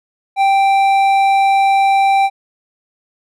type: tone with hard clipping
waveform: sine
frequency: 784 Hz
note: G5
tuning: in tune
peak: -11 dBFS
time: 0.36-2.3 s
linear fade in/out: 50 ms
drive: 8 dB
effects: none